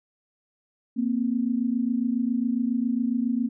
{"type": "tone pair together", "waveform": "sine", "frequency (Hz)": [233.1, 260.4], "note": ["A#3", "C4"], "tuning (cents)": [0, -8], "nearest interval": "major second", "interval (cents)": 192, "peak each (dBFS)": [-24, -26], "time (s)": [0.96, 3.49], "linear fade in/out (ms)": 20, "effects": []}